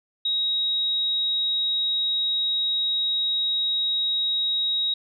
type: tone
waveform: sine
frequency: 3800 Hz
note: A#7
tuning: 33 cents sharp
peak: -21 dBFS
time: 0.25-4.94 s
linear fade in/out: 5 ms
effects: none